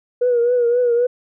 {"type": "tone with vibrato", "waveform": "sine", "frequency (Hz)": 483, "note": "B4", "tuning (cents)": -39, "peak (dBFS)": -12, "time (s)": [0.21, 1.07], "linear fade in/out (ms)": 10, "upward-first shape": "triangle", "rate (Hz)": 3.8, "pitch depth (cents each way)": 62, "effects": ["tanh soft clip ceiling -9 dBFS"]}